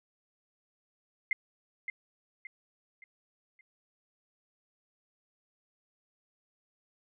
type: tone with echo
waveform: sine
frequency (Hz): 2093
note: C7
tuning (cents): 0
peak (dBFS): -25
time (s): 1.31-1.33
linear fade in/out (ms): 2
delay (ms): 570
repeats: 4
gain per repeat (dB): -8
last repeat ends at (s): 3.61
effects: none